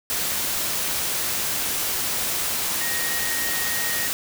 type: tone in noise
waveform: sine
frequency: 1872 Hz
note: A#6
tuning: 7 cents sharp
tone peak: -29 dBFS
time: 2.81-4.07 s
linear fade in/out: 0 ms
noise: white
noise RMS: -25 dBFS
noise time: 0.1-4.13 s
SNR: -7 dB
effects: none